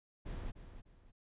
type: noise with echo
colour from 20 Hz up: brown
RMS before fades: -41 dBFS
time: 0.25-0.52 s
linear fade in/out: 20 ms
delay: 300 ms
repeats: 2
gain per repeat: -10 dB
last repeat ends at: 1.12 s
effects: resampled to 8000 Hz